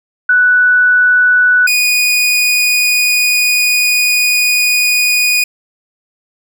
sine / sawtooth tone pair in turn, 1483 / 2468 Hz, F#6 / D#7, +4 / -15 cents, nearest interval major sixth, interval 881 cents, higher second, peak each -6 dBFS, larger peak neither, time 0.29-1.67 / 1.67-5.44 s, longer second, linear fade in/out 5 ms, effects none

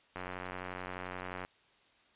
click train, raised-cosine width 0.5 ms, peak -25 dBFS, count 119, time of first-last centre 0.16-1.45 s, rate 91.5 Hz, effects white hiss -66 dBFS RMS until 2.15 s + resampled to 8000 Hz

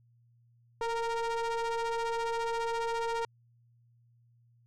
square ring-modulated tone, 233.1 Hz, A#3, in tune, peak -28 dBFS, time 0.81-3.25 s, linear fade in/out 2 ms, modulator 692 Hz, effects added 118 Hz sine -62 dBFS peak until 4.66 s + low-pass 7000 Hz 12 dB/octave

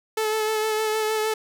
sawtooth tone with vibrato, 434 Hz, A4, 24 cents flat, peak -18 dBFS, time 0.17-1.34 s, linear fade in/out 5 ms, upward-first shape sine, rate 6.5 Hz, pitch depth 22 cents each way, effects none

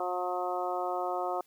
harmonic tone, 180 Hz, F#3, 47 cents flat, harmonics 2 / 3 / 4 / 5 / 6 / 7, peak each -37 / -37 / -33 / -39 / -40 / -39 dBFS, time 0-1.41 s, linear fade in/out 2 ms, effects white hiss -66 dBFS RMS until 1.46 s

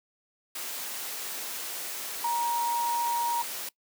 sine tone in noise, 944 Hz, A#5, 22 cents sharp, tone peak -25 dBFS, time 2.24-3.42 s, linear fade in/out 5 ms, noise white, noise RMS -36 dBFS, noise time 0.55-3.69 s, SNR +8 dB, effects noise-tail reverb RT60 0.1 s tail -21 dB re dry + high-pass 300 Hz 12 dB/octave

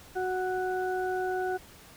harmonic tone, 370 Hz, F#4, in tune, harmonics 1 / 2 / 4, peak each -30 / -32 / -37 dBFS, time 0.15-1.58 s, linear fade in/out 20 ms, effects pink hiss -52 dBFS RMS until 1.96 s

